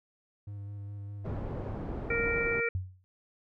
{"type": "tone with vibrato", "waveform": "triangle", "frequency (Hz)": 101.3, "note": "G#2", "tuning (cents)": -43, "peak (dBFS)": -36, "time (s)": [0.47, 1.75], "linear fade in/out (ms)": 5, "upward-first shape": "square", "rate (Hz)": 4.9, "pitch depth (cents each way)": 14}
{"type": "low-pass noise", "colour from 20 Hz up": "pink", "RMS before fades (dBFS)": -37, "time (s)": [1.24, 2.61], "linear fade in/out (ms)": 20, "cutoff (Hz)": 690, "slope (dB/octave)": 12}
{"type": "harmonic tone", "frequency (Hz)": 466.2, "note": "A#4", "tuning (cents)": 0, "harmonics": [1, 3, 4, 5], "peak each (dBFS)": [-31, -35, -36, -31], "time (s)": [2.1, 2.69], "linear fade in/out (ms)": 5}
{"type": "tone with exponential decay", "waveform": "sine", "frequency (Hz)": 92.5, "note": "F#2", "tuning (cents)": 0, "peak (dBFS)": -26, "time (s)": [2.75, 3.04], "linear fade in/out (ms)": 0, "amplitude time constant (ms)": 62}
{"effects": []}